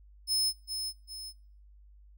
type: tone with echo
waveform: sawtooth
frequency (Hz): 5200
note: E8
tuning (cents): -24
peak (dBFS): -24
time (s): 0.27-0.53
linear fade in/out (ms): 50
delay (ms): 400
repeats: 2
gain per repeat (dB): -7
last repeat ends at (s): 1.33
effects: noise-tail reverb RT60 0.5 s tail -22 dB re dry + added 50 Hz sine -53 dBFS peak until 2.17 s